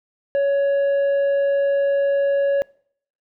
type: tone with tanh clipping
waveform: sine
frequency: 559 Hz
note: C#5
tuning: 14 cents sharp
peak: -17 dBFS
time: 0.35-2.62 s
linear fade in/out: 0 ms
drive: 5 dB
effects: noise-tail reverb RT60 0.6 s tail -24 dB re dry